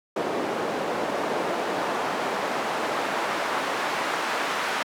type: noise with band-pass filter sweep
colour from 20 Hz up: pink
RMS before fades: -27 dBFS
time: 0.16-4.83 s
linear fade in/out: 5 ms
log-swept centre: 490 to 1300 Hz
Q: 0.83
effects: high-pass 200 Hz 12 dB/octave